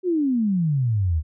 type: exponential sweep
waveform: sine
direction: down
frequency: 378.9 to 73.42 Hz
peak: -18 dBFS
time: 0.03-1.23 s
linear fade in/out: 50 ms
effects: none